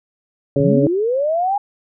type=harmonic tone; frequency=140 Hz; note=C#3; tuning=18 cents sharp; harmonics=1 / 2 / 3 / 4; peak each=-18 / -18 / -18 / -18 dBFS; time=0.56-0.87 s; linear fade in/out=2 ms
type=linear sweep; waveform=sine; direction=up; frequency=128.1 to 826 Hz; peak=-15 dBFS; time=0.6-1.58 s; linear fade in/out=5 ms
effects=none